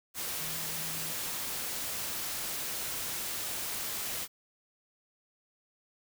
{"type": "tone in noise", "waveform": "sine", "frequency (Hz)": 160, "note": "D#3", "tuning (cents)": 49, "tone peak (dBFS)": -47, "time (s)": [0.37, 1.15], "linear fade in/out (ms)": 50, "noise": "white", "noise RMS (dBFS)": -36, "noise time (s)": [0.14, 4.28], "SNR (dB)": -14, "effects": []}